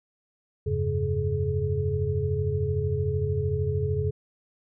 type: tone cluster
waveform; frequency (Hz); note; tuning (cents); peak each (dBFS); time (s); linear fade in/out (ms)
sine; 85.8 / 99 / 136.5 / 424.6; F2 / G2 / C#3 / G#4; -30 / +18 / -26 / +38; -29; 0.66-4.11; 10
effects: none